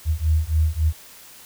sine beating tone pair, 76.9 / 80.5 Hz, D#2 / E2, -20 / -41 cents, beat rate 3.6 Hz, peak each -20 / -20 dBFS, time 0.05-0.93 s, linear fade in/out 50 ms, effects white hiss -45 dBFS RMS until 1.45 s

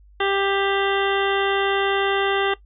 harmonic tone, 394.4 Hz, G4, 11 cents sharp, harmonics 1 / 2 / 3 / 4 / 5 / 7 / 8 / 9, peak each -22 / -25 / -27 / -28 / -29 / -30 / -31 / -32 dBFS, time 0.2-2.54 s, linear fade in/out 5 ms, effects noise-tail reverb RT60 0.1 s tail -17 dB re dry + added 50 Hz sine -47 dBFS peak until 2.65 s

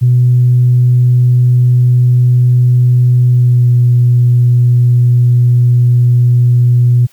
sine tone with pitch glide, 123.7 to 121.93 Hz, B2 to B2, +3 to -22 cents, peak -4 dBFS, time 0.01-7.07 s, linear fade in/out 20 ms, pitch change -25 cents, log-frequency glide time 3.29-3.7 s, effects tanh soft clip ceiling 0 dBFS + white hiss -48 dBFS RMS until 7.12 s

